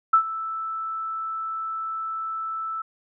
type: tone with ADSR envelope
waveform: sine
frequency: 1318.5 Hz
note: E6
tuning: in tune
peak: -11 dBFS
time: 0.13-2.82 s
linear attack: 8 ms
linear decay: 86 ms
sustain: -16 dB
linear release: 6 ms
effects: none